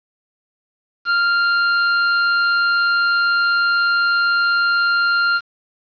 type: tone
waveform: 45% pulse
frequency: 1394 Hz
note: F6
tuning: 4 cents flat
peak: -14 dBFS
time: 1.05-5.41 s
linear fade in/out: 50 ms
effects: resampled to 11025 Hz + 7-bit